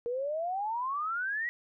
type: exponential sweep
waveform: sine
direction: up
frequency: 466.2 to 1953 Hz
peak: -30 dBFS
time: 0.06-1.49 s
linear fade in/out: 0 ms
effects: none